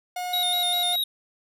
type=tone with pitch glide; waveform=45% pulse; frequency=721 to 710.3 Hz; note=F#5 to F5; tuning=-45 to +29 cents; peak=-28 dBFS; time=0.16-0.96 s; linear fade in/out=5 ms; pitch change=-26 cents; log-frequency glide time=0.33-0.67 s
type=tone with vibrato; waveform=square; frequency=3729 Hz; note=A#7; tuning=in tune; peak=-23 dBFS; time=0.33-1.04 s; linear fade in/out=5 ms; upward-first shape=square; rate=5 Hz; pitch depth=40 cents each way
effects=10-bit